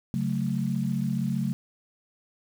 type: chord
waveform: sine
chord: F# minor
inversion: second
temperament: equal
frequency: 138.59 / 185 / 220 Hz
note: C#3 / F#3 / A3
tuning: 0 / 0 / 0 cents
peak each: -29 dBFS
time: 0.14-1.53 s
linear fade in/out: 0 ms
effects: 8-bit